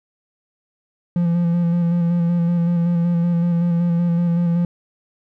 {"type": "tone with vibrato", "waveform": "triangle", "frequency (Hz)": 171.6, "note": "F3", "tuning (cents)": -30, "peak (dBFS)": -13, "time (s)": [1.16, 4.65], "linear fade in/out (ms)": 2, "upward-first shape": "square", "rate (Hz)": 5.3, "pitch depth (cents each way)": 22, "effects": []}